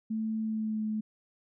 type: tone with pitch glide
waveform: sine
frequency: 220 to 215.7 Hz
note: A3 to A3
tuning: 0 to -34 cents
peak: -29 dBFS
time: 0.1-1.01 s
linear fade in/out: 10 ms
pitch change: -34 cents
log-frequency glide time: 0.4-0.85 s
effects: none